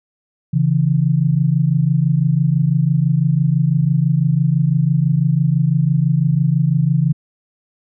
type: tone pair together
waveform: sine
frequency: 137.4 / 163.4 Hz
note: C#3 / E3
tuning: -15 / -15 cents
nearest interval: minor third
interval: 300 cents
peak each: -15 dBFS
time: 0.53-7.13 s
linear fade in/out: 10 ms
effects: none